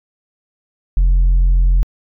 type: tone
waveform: sine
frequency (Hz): 43.65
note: F1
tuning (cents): 0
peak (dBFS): -6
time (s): 0.97-1.83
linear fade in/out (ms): 0
effects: tanh soft clip ceiling -8 dBFS